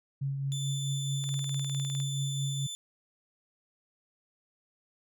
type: tone with tremolo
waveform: sine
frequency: 137.7 Hz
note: C#3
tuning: 11 cents flat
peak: -28 dBFS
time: 0.21-2.67 s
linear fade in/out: 10 ms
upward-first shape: triangle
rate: 4.6 Hz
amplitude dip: 40%
type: tone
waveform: 25% pulse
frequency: 3520 Hz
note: A7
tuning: in tune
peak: -33 dBFS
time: 0.52-2.75 s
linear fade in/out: 0 ms
type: click train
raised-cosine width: 0.2 ms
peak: -29 dBFS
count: 16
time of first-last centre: 1.24-2.001 s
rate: 19.7 Hz
effects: none